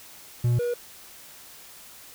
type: tone pair in turn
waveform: triangle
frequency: 120.5 / 482 Hz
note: B2 / B4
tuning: -42 / -42 cents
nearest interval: 2 octaves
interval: 2400 cents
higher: second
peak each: -17 / -22 dBFS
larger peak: first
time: 0.44-0.59 / 0.59-0.74 s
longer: neither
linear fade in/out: 5 ms
effects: white hiss -47 dBFS RMS until 2.14 s